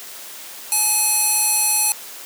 square tone with band-pass filter, 849 Hz, G#5, 38 cents sharp, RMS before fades -18 dBFS, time 0.72-1.92 s, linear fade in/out 0 ms, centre 11000 Hz, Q 2, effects white hiss -36 dBFS RMS until 2.25 s + high-pass 300 Hz 12 dB/octave

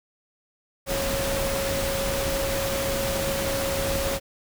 sine tone in noise, 548 Hz, C#5, 20 cents flat, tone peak -27 dBFS, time 0.86-4.2 s, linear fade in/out 50 ms, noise pink, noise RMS -28 dBFS, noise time 0.86-4.2 s, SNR -2 dB, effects none

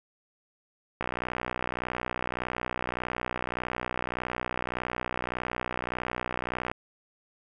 click train, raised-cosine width 0.5 ms, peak -15 dBFS, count 353, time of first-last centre 1.01-6.715 s, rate 61.7 Hz, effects none

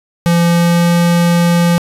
square tone with pitch glide, 170.9 to 172.09 Hz, F3 to F3, -37 to -25 cents, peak -9 dBFS, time 0.26-1.78 s, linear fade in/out 0 ms, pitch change +12 cents, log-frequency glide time 0.42-0.92 s, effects resampled to 32000 Hz + 8-bit

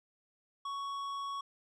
sine tone with tanh clipping, 1114 Hz, C#6, 8 cents sharp, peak -38 dBFS, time 0.65-1.41 s, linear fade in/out 5 ms, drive 11 dB, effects none

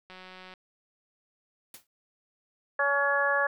click train, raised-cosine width 0.3 ms, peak -31 dBFS, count 82, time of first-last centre 0.1-0.538 s, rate 185 Hz
white noise with exponential decay, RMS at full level -42 dBFS, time 1.74-1.87 s, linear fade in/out 2 ms, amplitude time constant 27 ms
harmonic tone, 282 Hz, C#4, 30 cents sharp, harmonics 2 / 3 / 4 / 5 / 6, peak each -29 / -33 / -30 / -33 / -26 dBFS, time 2.79-3.47 s, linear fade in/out 5 ms
effects none

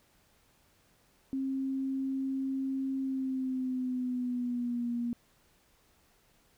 sine tone with pitch glide, 267.5 to 238.3 Hz, C4 to A#3, +38 to +38 cents, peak -30 dBFS, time 1.33-5.13 s, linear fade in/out 0 ms, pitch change -200 cents, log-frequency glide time 3-4.9 s, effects pink hiss -67 dBFS RMS until 6.57 s

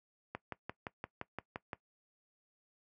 click train, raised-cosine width 0.5 ms, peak -24 dBFS, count 9, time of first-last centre 0.35-1.732 s, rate 5.79 Hz, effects noise-tail reverb RT60 0.1 s tail -19 dB re dry + high-pass 80 Hz 12 dB/octave

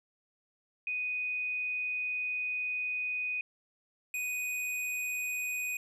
sine / square tone pair in turn, 2489 / 2489 Hz, D#7 / D#7, 0 / 0 cents, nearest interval unison, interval 0 cents, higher neither, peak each -31 / -33 dBFS, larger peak first, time 0.87-3.41 / 4.14-5.77 s, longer first, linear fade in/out 2 ms, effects resampled to 32000 Hz

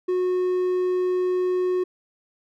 triangle tone, 364.9 Hz, F#4, 24 cents flat, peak -18 dBFS, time 0.08-1.84 s, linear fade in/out 10 ms, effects none

